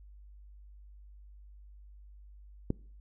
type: click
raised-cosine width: 3 ms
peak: -16 dBFS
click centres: 2.704 s
effects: noise-tail reverb RT60 0.5 s tail -24 dB re dry + added 50 Hz sine -50 dBFS peak until 3 s